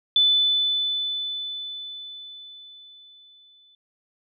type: tone with exponential decay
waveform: sine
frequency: 3500 Hz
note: A7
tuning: 10 cents flat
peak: -14 dBFS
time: 0.16-3.75 s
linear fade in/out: 2 ms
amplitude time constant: 780 ms
effects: none